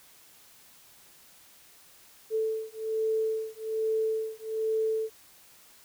sine beating tone pair, 440 / 441.2 Hz, A4 / A4, 0 / +5 cents, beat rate 1.2 Hz, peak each -30 dBFS, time 2.3-5.1 s, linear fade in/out 50 ms, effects white hiss -56 dBFS RMS until 5.84 s

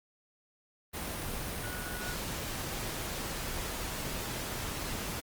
sine tone in noise, 1462 Hz, F#6, 21 cents flat, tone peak -41 dBFS, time 1.62-2.15 s, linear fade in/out 20 ms, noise pink, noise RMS -37 dBFS, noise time 0.93-5.21 s, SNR -7 dB, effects Opus 32 kbps

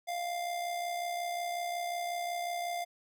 square tone with amplitude modulation, 698.5 Hz, F5, in tune, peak -32 dBFS, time 0.07-2.85 s, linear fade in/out 20 ms, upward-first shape sine, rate 65.5 Hz, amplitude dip 45%, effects none

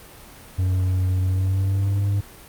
triangle tone with pitch glide, 92.5 to 100.29 Hz, F#2 to G2, 0 to +40 cents, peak -16 dBFS, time 0.58-2.21 s, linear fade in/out 10 ms, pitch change +140 cents, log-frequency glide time 1.23-2.03 s, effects pink hiss -44 dBFS RMS until 2.48 s + Opus 32 kbps

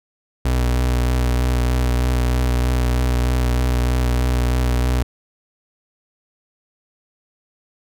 35% pulse tone with vibrato, 61.74 Hz, B1, in tune, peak -14 dBFS, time 0.45-5.03 s, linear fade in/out 5 ms, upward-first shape sine, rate 3.2 Hz, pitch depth 21 cents each way, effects none

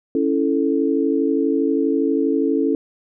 sine chord, A major, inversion first, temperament equal, 277.2 / 329.6 / 440 Hz, C#4 / E4 / A4, 0 / 0 / 0 cents, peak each -19 / -21 / -21 dBFS, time 0.15-2.75 s, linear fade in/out 2 ms, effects none

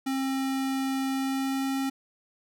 square tone with pitch glide, 267.4 to 269.4 Hz, C4 to C#4, +38 to -49 cents, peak -27 dBFS, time 0.06-1.9 s, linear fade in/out 10 ms, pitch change +13 cents, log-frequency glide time 1.09-1.7 s, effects none

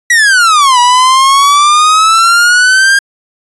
45% pulse exponential two-way sweep, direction down then up, 1955 to 966 to 1617 Hz, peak -4 dBFS, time 0.1-2.99 s, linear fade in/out 5 ms, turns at 0.79 s, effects resampled to 24000 Hz

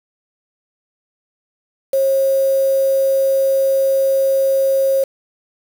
sine tone with quantisation, 540 Hz, C#5, 45 cents flat, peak -12 dBFS, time 1.93-5.04 s, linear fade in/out 5 ms, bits 5, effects none

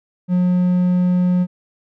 triangle tone, 180 Hz, F#3, 47 cents flat, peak -11 dBFS, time 0.28-1.47 s, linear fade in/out 50 ms, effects none

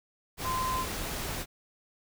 sine tone in noise, 1032 Hz, C6, 24 cents flat, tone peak -29 dBFS, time 0.43-0.86 s, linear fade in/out 50 ms, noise pink, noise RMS -35 dBFS, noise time 0.37-1.46 s, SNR +3 dB, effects none

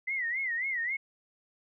sine tone with vibrato, 2000 Hz, B6, 21 cents sharp, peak -29 dBFS, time 0.07-0.97 s, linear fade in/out 10 ms, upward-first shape sine, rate 3.7 Hz, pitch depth 150 cents each way, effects none

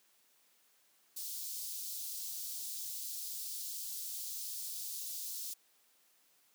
white high-pass noise, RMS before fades -42 dBFS, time 1.16-5.54 s, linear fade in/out 10 ms, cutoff 4100 Hz, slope 24 dB/octave, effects white hiss -70 dBFS RMS until 6.54 s + high-pass 200 Hz 12 dB/octave

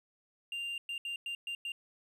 triangle tone bursts at uneven times, 2790 Hz, F7, 2 cents flat, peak -34 dBFS, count 6, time 0.52-0.78 / 0.89-0.98 / 1.05-1.16 / 1.26-1.35 / 1.47-1.55 / 1.65-1.72 s, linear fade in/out 2 ms, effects resampled to 32000 Hz

